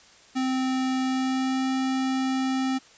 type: tone with pitch glide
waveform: square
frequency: 260.1 to 262.7 Hz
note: C4 to C4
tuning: -10 to +7 cents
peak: -24 dBFS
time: 0.35-2.79 s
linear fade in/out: 20 ms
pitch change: +17 cents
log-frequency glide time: 1.01-1.69 s
effects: white hiss -53 dBFS RMS until 2.97 s + resampled to 16000 Hz